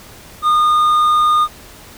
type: tone with hard clipping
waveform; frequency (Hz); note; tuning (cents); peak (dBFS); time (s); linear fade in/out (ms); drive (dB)
triangle; 1222; D#6; -32; -11; 0.42-1.48; 50; 7
effects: pink hiss -39 dBFS RMS until 1.97 s